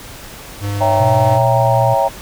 square tone, 101.4 Hz, G#2, 41 cents flat, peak -19 dBFS, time 0.6-1.4 s, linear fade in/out 50 ms
sine chord, C# diminished seventh, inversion none, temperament equal, 554.4 / 659.3 / 784 / 932.3 Hz, C#5 / E5 / G5 / Bb5, 0 / 0 / 0 / 0 cents, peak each -17 dBFS, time 0.8-2.09 s, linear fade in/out 20 ms
sine tone with pitch glide, 121 to 119.33 Hz, B2 to A#2, -35 to +41 cents, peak -15 dBFS, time 0.99-1.95 s, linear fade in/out 20 ms, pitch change -24 cents, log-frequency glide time 1.47-1.68 s
effects pink hiss -34 dBFS RMS until 2.21 s

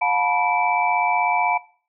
sine tone cluster, 715 / 879 / 975 / 2319 Hz, F5 / A5 / B5 / D7, +41 / -2 / -23 / -22 cents, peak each -23 dBFS, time 0.01-1.58 s, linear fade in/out 10 ms, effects noise-tail reverb RT60 0.5 s tail -22 dB re dry

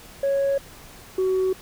sine tone pair in turn, 553 / 375.4 Hz, C#5 / F#4, -4 / +25 cents, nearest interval perfect fifth, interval 671 cents, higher first, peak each -17 dBFS, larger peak neither, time 0.23-0.58 / 1.18-1.53 s, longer neither, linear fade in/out 5 ms, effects tanh soft clip ceiling -17 dBFS + pink hiss -45 dBFS RMS until 1.61 s

